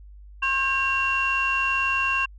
sine tone cluster, 1074 / 1598 / 2749 Hz, C6 / G6 / F7, +45 / +33 / -28 cents, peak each -25 / -27 / -22 dBFS, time 0.42-2.26 s, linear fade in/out 10 ms, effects tanh soft clip ceiling -14 dBFS + added 50 Hz sine -42 dBFS peak until 2.38 s

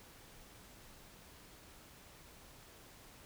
silence, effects pink hiss -58 dBFS RMS until 3.25 s

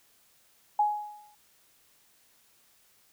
sine tone with exponential decay, 837 Hz, G#5, 13 cents sharp, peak -19 dBFS, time 0.79-1.35 s, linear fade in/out 5 ms, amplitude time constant 120 ms, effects white hiss -64 dBFS RMS until 3.12 s

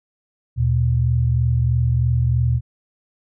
sine tone pair together, 77 / 120.12 Hz, D#2 / B2, -17 / -48 cents, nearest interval minor sixth, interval 769 cents, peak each -20 / -16 dBFS, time 0.56-2.61 s, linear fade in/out 50 ms, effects none

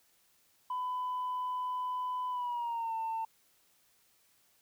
sine tone with pitch glide, 1002 to 897.9 Hz, B5 to A5, +25 to +35 cents, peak -31 dBFS, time 0.7-3.25 s, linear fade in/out 5 ms, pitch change -190 cents, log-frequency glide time 2.3-2.95 s, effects tanh soft clip ceiling -30 dBFS + white hiss -69 dBFS RMS until 4.61 s

